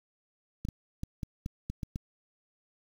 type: clicks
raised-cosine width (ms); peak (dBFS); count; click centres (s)
5; -22; 8; 0.651 / 0.687 / 1.034 / 1.232 / 1.461 / 1.7 / 1.832 / 1.959
effects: 8-bit